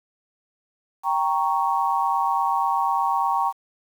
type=chord; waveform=sine; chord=G diminished; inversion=none; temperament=equal; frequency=784 / 932.3 / 1108.7 Hz; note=G5 / Bb5 / Db6; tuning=0 / 0 / 0 cents; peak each=-24 / -23 / -24 dBFS; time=1.03-3.53 s; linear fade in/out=50 ms; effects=8-bit